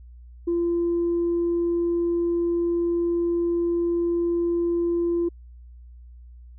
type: tone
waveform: sine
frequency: 342.6 Hz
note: F4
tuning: 33 cents flat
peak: -19 dBFS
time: 0.47-5.29 s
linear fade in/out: 10 ms
effects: tanh soft clip ceiling -17 dBFS + added 60 Hz sine -42 dBFS peak until 6.58 s